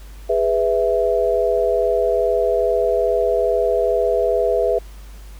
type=chord; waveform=sine; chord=E major; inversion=first; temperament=just; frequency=412 / 494.4 / 659.3 Hz; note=G#4 / B4 / E5; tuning=-14 / +2 / 0 cents; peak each=-20 / -19 / -19 dBFS; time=0.29-4.79 s; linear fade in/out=10 ms; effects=added 50 Hz sine -35 dBFS peak until 5.39 s + pink hiss -48 dBFS RMS until 5.39 s